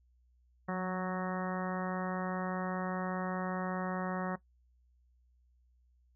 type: harmonic tone with a mistuned harmonic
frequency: 185 Hz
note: F#3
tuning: in tune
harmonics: 1 / 2 / 3 / 4 / 5 / 6 / 7 / 8 / 9 / 10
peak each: -35 / -43 / -41 / -42 / -46 / -43 / -46 / -49 / -50 / -47 dBFS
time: 0.68-4.36 s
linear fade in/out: 10 ms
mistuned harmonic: 1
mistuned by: -31 cents
effects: noise-tail reverb RT60 0.1 s tail -17 dB re dry + added 61 Hz sine -65 dBFS peak until 6.15 s